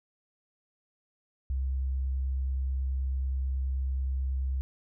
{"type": "tone with vibrato", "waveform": "sine", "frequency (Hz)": 66, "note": "C2", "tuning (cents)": 16, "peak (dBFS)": -27, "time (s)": [1.5, 4.61], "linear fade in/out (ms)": 0, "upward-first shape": "triangle", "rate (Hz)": 9.3, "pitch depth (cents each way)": 10, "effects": []}